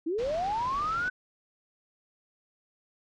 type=linear sweep; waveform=sine; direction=up; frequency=302 to 1522 Hz; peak=-27 dBFS; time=0.06-1.1 s; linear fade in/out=10 ms
type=low-pass noise; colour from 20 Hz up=pink; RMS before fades=-43 dBFS; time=0.18-1.09 s; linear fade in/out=10 ms; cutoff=5500 Hz; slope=24 dB/octave
effects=none